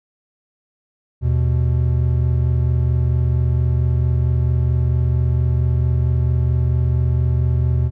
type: tone pair together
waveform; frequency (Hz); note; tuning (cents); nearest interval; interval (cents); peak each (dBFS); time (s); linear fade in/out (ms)
triangle; 79.16 / 123.6; D#2 / B2; +30 / +2; minor sixth; 772; -15; 1.21-7.91; 50
effects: none